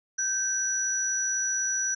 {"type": "tone pair together", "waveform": "sine", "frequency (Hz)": [1557, 5878], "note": ["G6", "F#8"], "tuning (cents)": [-12, -12], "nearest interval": "octave + major seventh", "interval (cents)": 2300, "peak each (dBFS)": [-31, -26], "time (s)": [0.18, 1.95], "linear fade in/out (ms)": 10, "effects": []}